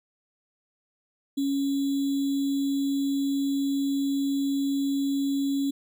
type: tone with sample-and-hold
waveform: sine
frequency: 277.2 Hz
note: C#4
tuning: in tune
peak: -23 dBFS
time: 1.37-5.71 s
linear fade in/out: 10 ms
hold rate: 3675 Hz
effects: none